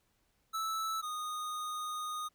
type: tone pair in turn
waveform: square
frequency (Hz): 1312 / 1235.7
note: E6 / D#6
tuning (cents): -9 / -12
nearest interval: minor second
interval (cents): 103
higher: first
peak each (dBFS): -34 / -37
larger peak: first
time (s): 0.53-1.02 / 1.02-2.29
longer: second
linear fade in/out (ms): 20
effects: pink hiss -75 dBFS RMS until 2.34 s